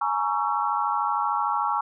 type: chord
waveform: sine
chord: A# half-diminished seventh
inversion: third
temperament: just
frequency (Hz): 839.1 / 932.3 / 1118.8 / 1342.6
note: G#5 / A#5 / C#6 / E6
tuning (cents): +18 / 0 / +16 / +31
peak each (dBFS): -27 / -28 / -27 / -29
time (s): 0.01-1.81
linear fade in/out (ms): 5
effects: none